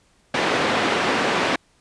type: band-pass noise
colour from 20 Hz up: pink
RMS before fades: -21 dBFS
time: 0.34-1.56 s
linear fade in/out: 5 ms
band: 280 to 3000 Hz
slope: 12 dB/octave
effects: pink hiss -60 dBFS RMS until 1.8 s + resampled to 22050 Hz